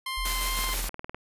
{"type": "tone with vibrato", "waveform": "15% pulse", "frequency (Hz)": 1046.5, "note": "C6", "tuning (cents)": 0, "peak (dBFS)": -24, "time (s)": [0.06, 0.74], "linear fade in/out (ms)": 5, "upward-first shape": "square", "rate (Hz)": 2.4, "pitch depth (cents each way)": 8}
{"type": "tone", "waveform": "sine", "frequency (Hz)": 41.8, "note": "E1", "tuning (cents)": 25, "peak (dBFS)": -30, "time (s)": [0.17, 0.89], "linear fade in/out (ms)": 10}
{"type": "noise with tremolo", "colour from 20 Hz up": "white", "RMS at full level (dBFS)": -31, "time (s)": [0.25, 0.89], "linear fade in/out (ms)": 5, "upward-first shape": "square", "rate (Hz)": 6.3, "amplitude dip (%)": 25}
{"type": "click train", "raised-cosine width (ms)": 0.5, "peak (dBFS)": -21, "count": 12, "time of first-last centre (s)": [0.59, 1.146], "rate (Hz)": 19.8}
{"effects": ["resampled to 32000 Hz"]}